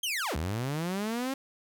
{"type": "linear two-way sweep", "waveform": "sawtooth", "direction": "down then up", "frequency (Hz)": [3253, 70, 273.7], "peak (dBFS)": -26, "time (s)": [0.03, 1.34], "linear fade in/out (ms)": 5, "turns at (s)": 0.36, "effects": []}